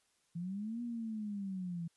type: linear two-way sweep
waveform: sine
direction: up then down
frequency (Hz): 164.81 to 241.3 to 164.81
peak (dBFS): -37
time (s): 0.35-1.88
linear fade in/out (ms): 10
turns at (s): 0.82
effects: white hiss -75 dBFS RMS until 1.96 s + resampled to 24000 Hz